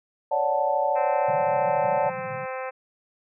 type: chord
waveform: sine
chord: D major seventh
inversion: third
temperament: equal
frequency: 554.4 / 587.3 / 740 / 880 Hz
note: C#5 / D5 / F#5 / A5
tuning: 0 / 0 / 0 / 0 cents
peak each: -27 / -26 / -27 / -25 dBFS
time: 0.31-2.1 s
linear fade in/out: 10 ms
type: harmonic tone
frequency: 260 Hz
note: C4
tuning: 11 cents flat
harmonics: 2 / 3 / 4 / 5 / 6 / 7 / 8 / 9 / 10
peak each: -32 / -36 / -38 / -40 / -42 / -43 / -44 / -45 / -46 dBFS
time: 0.95-2.71 s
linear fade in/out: 20 ms
type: band-pass noise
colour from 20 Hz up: white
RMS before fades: -41 dBFS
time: 1.28-2.46 s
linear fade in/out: 5 ms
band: 110 to 200 Hz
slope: 96 dB/octave
effects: none